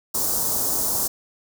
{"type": "band-stop noise", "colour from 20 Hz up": "white", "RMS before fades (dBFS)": -23, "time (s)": [0.14, 1.08], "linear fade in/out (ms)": 10, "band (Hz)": [1100, 5400], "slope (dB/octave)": 24, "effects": []}